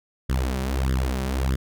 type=tone with flanger; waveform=sawtooth; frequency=65.3 Hz; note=C2; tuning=3 cents flat; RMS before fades=-24 dBFS; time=0.29-1.56 s; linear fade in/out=10 ms; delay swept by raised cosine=0.58 to 5.28 ms; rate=1.6 Hz; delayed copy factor=+1; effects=none